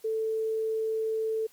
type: tone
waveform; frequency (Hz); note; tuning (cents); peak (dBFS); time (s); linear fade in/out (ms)
sine; 441.8; A4; +7; -26; 0.04-1.47; 10
effects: white hiss -59 dBFS RMS until 1.52 s + MP3 96 kbps